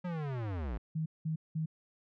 square linear sweep, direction down, 183.2 to 49 Hz, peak -35 dBFS, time 0.04-0.78 s, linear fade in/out 10 ms
sine tone bursts, 158.4 Hz, D#3, 31 cents sharp, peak -31 dBFS, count 3, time 0.95-1.66 s, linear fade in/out 10 ms, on 110 ms, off 190 ms
effects low-pass 2000 Hz 12 dB/octave

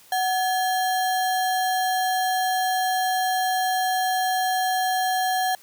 sine tone with sample-and-hold, 745 Hz, F#5, 12 cents sharp, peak -20 dBFS, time 0.12-5.55 s, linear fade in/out 2 ms, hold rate 2450 Hz, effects white hiss -52 dBFS RMS until 5.62 s + high-pass 80 Hz 12 dB/octave

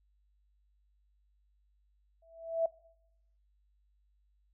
sine tone with exponential growth, 659.3 Hz, E5, in tune, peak -23 dBFS, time 2.22-2.66 s, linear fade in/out 5 ms, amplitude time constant 95 ms, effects noise-tail reverb RT60 0.8 s tail -23 dB re dry + added 50 Hz sine -68 dBFS peak until 4.53 s

